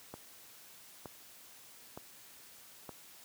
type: click train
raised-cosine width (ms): 1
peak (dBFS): -29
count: 4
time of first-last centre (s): 0.14-2.892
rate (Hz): 1.09
effects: white hiss -56 dBFS RMS until 3.24 s + high-pass 80 Hz 12 dB/octave